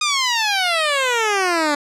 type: exponential sweep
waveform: 10% pulse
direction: down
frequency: 1244.5 to 285.4 Hz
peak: -8 dBFS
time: 0.01-1.75 s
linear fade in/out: 5 ms
effects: low-pass 8000 Hz 12 dB/octave